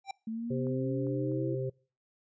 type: tone with exponential growth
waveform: square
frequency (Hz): 784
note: G5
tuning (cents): 0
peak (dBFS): -32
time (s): 0.04-0.11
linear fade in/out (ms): 5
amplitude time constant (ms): 15
type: exponential sweep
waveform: sine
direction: up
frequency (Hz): 220 to 338.1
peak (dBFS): -33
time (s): 0.27-1.55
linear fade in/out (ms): 5
type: harmonic tone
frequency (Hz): 130.81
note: C3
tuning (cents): 0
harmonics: 1 / 3 / 4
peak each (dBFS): -33 / -36 / -38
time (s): 0.5-1.7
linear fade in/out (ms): 10
type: clicks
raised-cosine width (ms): 1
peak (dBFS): -38 / -41 / -47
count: 3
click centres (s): 0.669 / 1.069 / 1.317
effects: noise-tail reverb RT60 0.4 s tail -25 dB re dry + resampled to 16000 Hz